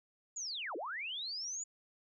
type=linear two-way sweep; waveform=sine; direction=down then up; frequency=7040 to 298.8 to 7040 Hz; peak=-38 dBFS; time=0.36-1.64 s; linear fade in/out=10 ms; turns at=0.76 s; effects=none